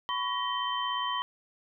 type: tone cluster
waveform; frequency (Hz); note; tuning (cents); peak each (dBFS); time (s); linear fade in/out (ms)
sine; 997 / 1114 / 1896 / 3096; B5 / C#6 / A#6 / G7; +16 / +8 / +29 / -22; -32 / -34 / -39 / -34; 0.09-1.22; 0
effects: none